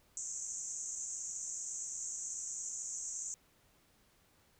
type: band-pass noise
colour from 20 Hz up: pink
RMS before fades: -42 dBFS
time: 0.17-3.34 s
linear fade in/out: 0 ms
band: 6200 to 7700 Hz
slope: 96 dB/octave
effects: pink hiss -69 dBFS RMS until 4.59 s